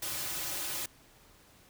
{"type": "noise with comb filter", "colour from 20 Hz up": "white", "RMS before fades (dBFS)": -36, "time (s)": [0.02, 0.86], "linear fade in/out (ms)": 5, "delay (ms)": 4.4, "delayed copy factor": -0.8, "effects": ["pink hiss -60 dBFS RMS until 1.69 s"]}